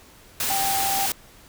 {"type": "tone in noise", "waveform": "sine", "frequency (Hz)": 784, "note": "G5", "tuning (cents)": 0, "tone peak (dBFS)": -24, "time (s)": [0.5, 1.06], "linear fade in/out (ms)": 2, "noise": "white", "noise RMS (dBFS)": -25, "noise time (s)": [0.4, 1.12], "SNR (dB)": -2, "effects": ["pink hiss -50 dBFS RMS until 1.48 s"]}